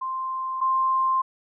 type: tone pair in turn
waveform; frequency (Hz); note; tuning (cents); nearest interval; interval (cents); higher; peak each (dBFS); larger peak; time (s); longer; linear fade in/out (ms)
sine; 1046.5 / 1050.7; C6 / C6; 0 / +7; unison; 7; second; -26 / -19; second; 0.01-0.61 / 0.61-1.22; second; 10
effects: none